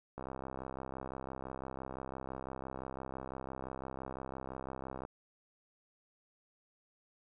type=click train; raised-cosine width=1 ms; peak=-28 dBFS; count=322; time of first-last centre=0.18-5.051 s; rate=65.9 Hz; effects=none